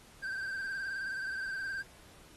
triangle tone with vibrato, 1568 Hz, G6, in tune, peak -33 dBFS, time 0.22-1.83 s, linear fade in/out 20 ms, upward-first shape sine, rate 19 Hz, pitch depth 49 cents each way, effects pink hiss -58 dBFS RMS until 2.36 s + AAC 32 kbps

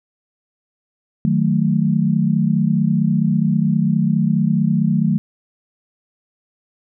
sine chord, D# diminished, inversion none, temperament equal, 155.56 / 185 / 220 Hz, D#3 / F#3 / A3, 0 / 0 / 0 cents, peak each -18 dBFS, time 1.25-5.18 s, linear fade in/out 0 ms, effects none

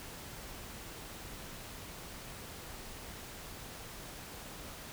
silence, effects pink hiss -47 dBFS RMS until 4.92 s

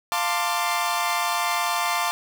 sawtooth chord, D minor seventh, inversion first, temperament equal with one note detuned, 698.5 / 891.3 / 1046.5 / 1174.7 Hz, F5 / A5 / C6 / D6, 0 / +22 / 0 / 0 cents, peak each -24 dBFS, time 0.12-2.11 s, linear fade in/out 0 ms, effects none

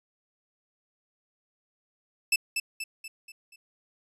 sawtooth tone with echo, 2637 Hz, E7, in tune, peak -17 dBFS, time 2.32-2.36 s, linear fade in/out 5 ms, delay 240 ms, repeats 5, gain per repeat -6 dB, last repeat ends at 3.56 s, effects resampled to 32000 Hz

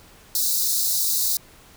white high-pass noise, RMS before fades -22 dBFS, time 0.35-1.37 s, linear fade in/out 2 ms, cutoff 3800 Hz, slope 96 dB/octave, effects pink hiss -50 dBFS RMS until 1.76 s

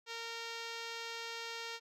5% pulse tone, 461 Hz, A#4, 19 cents flat, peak -29 dBFS, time 0.06-1.8 s, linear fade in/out 50 ms, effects low-pass 7000 Hz 12 dB/octave

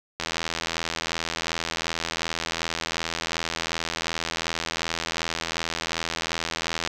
click train, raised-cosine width 0.2 ms, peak -9 dBFS, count 553, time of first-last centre 0.2-6.875 s, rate 82.7 Hz, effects none

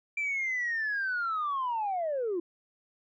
sine linear sweep, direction down, 2357 to 329.6 Hz, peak -27 dBFS, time 0.17-2.4 s, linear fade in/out 5 ms, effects tanh soft clip ceiling -25 dBFS

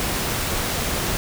pink noise, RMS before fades -24 dBFS, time 0-1.17 s, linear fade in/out 0 ms, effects none

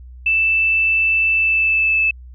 sine tone with pitch glide, 2646 to 2622 Hz, E7 to E7, +6 to -10 cents, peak -13 dBFS, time 0.26-2.11 s, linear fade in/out 5 ms, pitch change -16 cents, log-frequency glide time 1.33-2 s, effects added 62 Hz sine -35 dBFS peak until 2.34 s

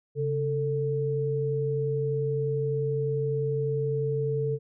sine tone pair together, 137.6 / 444.2 Hz, C#3 / A4, -12 / +16 cents, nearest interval octave + minor sixth, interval 2028 cents, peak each -28 / -27 dBFS, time 0.15-4.59 s, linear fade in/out 50 ms, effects none

